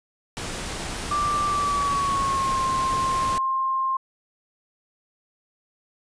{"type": "noise", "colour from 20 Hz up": "pink", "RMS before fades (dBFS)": -31, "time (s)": [0.37, 3.38], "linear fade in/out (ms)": 0}
{"type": "tone with pitch glide", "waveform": "sine", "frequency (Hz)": [1174.7, 1058.7], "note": ["D6", "C6"], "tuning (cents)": [0, 20], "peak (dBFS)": -21, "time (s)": [1.11, 3.97], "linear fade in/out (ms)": 5, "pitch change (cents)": -180, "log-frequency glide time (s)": [1.47, 2.63]}
{"effects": ["resampled to 22050 Hz"]}